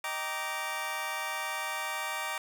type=chord; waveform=20% pulse; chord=Eb major seventh; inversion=none; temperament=just; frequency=622.3 / 777.8 / 933.4 / 1166.7 Hz; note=Eb5 / G5 / Bb5 / D6; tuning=0 / -14 / +2 / -12 cents; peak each=-37 / -35 / -33 / -33 dBFS; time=0.04-2.38 s; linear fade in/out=2 ms; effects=none